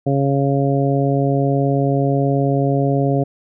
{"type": "harmonic tone", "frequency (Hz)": 138.59, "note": "C#3", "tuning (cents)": 0, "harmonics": [1, 2, 3, 4, 5], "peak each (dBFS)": [-17, -20, -22, -23, -24], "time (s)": [0.06, 3.24], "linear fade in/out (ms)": 10, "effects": []}